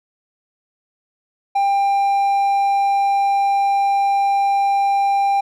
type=tone; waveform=triangle; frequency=795 Hz; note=G5; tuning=24 cents sharp; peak=-12 dBFS; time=1.55-5.41 s; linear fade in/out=10 ms; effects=none